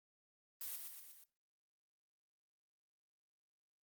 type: noise with echo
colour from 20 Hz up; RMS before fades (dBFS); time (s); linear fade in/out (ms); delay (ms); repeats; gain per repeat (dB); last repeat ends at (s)
blue; -45; 0.61-0.76; 2; 120; 4; -4; 1.24
effects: noise-tail reverb RT60 0.5 s tail -26 dB re dry + Opus 32 kbps